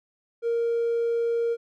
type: tone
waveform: triangle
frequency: 466.2 Hz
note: A#4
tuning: in tune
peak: -19 dBFS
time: 0.42-1.57 s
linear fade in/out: 50 ms
effects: tanh soft clip ceiling -18 dBFS